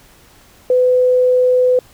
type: tone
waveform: sine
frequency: 503 Hz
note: B4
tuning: 32 cents sharp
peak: -9 dBFS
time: 0.7-1.79 s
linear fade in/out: 2 ms
effects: pink hiss -47 dBFS RMS until 1.93 s